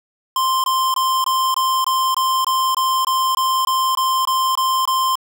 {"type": "tone bursts", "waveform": "square", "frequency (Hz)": 1046.5, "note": "C6", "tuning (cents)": 0, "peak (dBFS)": -16, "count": 16, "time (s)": [0.36, 5.155], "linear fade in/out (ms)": 2, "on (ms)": 280, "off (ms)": 21, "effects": ["9-bit"]}